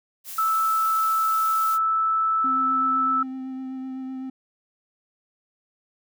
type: noise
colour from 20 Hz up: blue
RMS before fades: -36 dBFS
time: 0.24-1.79 s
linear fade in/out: 50 ms
type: tone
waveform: sine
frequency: 1314 Hz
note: E6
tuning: 6 cents flat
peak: -19 dBFS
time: 0.38-3.23 s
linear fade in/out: 5 ms
type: tone with vibrato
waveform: triangle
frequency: 261.6 Hz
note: C4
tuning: in tune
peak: -28 dBFS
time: 2.44-4.3 s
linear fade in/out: 5 ms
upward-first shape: triangle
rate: 7.9 Hz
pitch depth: 17 cents each way
effects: none